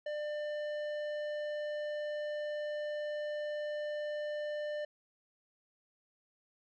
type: tone with tanh clipping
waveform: sine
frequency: 597 Hz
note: D5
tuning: 28 cents sharp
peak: -37 dBFS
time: 0.06-4.85 s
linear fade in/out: 5 ms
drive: 12 dB
effects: none